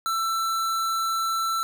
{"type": "tone", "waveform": "square", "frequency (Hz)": 1335, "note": "E6", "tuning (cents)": 22, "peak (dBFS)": -24, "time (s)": [0.06, 1.63], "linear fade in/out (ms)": 0, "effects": []}